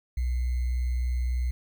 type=tone with sample-and-hold; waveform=sine; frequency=61.74 Hz; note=B1; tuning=in tune; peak=-24 dBFS; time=0.17-1.51 s; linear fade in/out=5 ms; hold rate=2100 Hz; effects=none